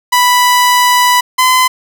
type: tone pair in turn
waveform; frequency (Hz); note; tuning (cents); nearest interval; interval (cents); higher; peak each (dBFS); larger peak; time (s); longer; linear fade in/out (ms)
sawtooth; 987.8 / 1020.9; B5 / C6; 0 / -43; minor second; 57; second; -3; neither; 0.12-1.21 / 1.38-1.68; first; 10
effects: none